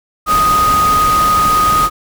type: tone in noise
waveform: sine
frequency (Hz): 1244.5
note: D#6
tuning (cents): 0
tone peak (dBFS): -9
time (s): 0.26-1.9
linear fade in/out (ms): 50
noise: pink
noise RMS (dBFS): -20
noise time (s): 0.26-1.9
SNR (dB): +8
effects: none